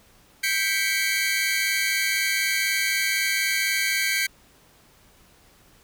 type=tone cluster; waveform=sawtooth; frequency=1577 / 1982 / 2193 / 2297 Hz; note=G6 / B6 / C#7 / D7; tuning=+10 / +6 / -19 / -39 cents; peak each=-24 dBFS; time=0.43-4.27 s; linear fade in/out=10 ms; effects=pink hiss -56 dBFS RMS until 5.83 s